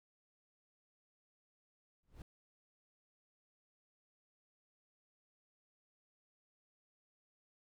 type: noise with exponential growth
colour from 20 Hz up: brown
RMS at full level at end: -45 dBFS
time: 2.03-2.22 s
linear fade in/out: 2 ms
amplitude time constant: 40 ms
effects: none